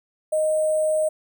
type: tone with sample-and-hold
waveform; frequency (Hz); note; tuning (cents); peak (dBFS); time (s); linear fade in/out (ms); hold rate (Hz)
sine; 622.3; D#5; 0; -18; 0.32-1.09; 10; 8820
effects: none